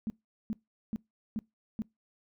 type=tone bursts; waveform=sine; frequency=219 Hz; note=A3; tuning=8 cents flat; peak=-30 dBFS; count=5; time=0.07-1.82 s; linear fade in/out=0 ms; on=30 ms; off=400 ms; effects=noise-tail reverb RT60 0.2 s tail -24 dB re dry